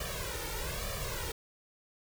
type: noise with flanger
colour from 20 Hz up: pink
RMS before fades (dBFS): -37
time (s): 0-1.32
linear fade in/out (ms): 5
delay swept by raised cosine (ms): 1.7 to 2.21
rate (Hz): 1.1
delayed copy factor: +1
effects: none